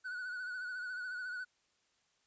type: tone with vibrato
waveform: triangle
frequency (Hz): 1480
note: F#6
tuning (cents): 0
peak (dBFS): -37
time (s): 0.04-1.45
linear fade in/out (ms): 20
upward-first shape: sine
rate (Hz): 14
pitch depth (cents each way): 48
effects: white hiss -75 dBFS RMS until 2.26 s + resampled to 16000 Hz